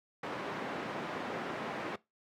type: band-pass noise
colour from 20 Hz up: pink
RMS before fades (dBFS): -39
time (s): 0.23-1.96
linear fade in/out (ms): 5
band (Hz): 220 to 1900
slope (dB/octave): 12
effects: noise-tail reverb RT60 0.2 s tail -20 dB re dry + high-pass 100 Hz 12 dB/octave